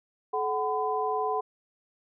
sine tone cluster, 430.8 / 748 / 1010 Hz, A4 / F#5 / B5, -37 / +19 / +39 cents, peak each -30 dBFS, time 0.33-1.41 s, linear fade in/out 10 ms, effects none

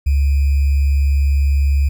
sine tone with sample-and-hold, 70 Hz, C#2, 18 cents sharp, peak -11 dBFS, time 0.06-1.89 s, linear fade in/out 10 ms, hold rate 2450 Hz, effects none

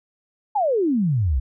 sine exponential sweep, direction down, 878 to 58.8 Hz, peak -17 dBFS, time 0.55-1.4 s, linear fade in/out 10 ms, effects none

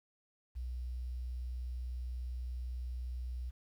sine tone with quantisation, 61.74 Hz, B1, in tune, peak -37 dBFS, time 0.55-3.51 s, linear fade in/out 20 ms, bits 11, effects none

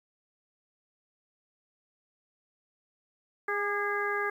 harmonic tone with a mistuned harmonic, 410.2 Hz, G#4, 21 cents flat, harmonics 1 / 2 / 3 / 4 / 5, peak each -33 / -38 / -34 / -32 / -37 dBFS, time 3.48-4.3 s, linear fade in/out 5 ms, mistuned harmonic 3, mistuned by -30 cents, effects 10-bit

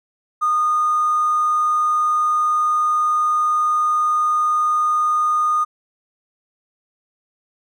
triangle tone with hard clipping, 1227 Hz, D#6, 25 cents flat, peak -15 dBFS, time 0.41-5.65 s, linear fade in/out 20 ms, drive 3 dB, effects none

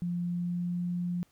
sine tone with pitch glide, 174.61 to 176.13 Hz, F3 to F3, 0 to +15 cents, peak -29 dBFS, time 0.02-1.23 s, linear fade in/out 0 ms, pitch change +15 cents, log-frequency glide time 0.2-0.85 s, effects pink hiss -68 dBFS RMS until 1.31 s

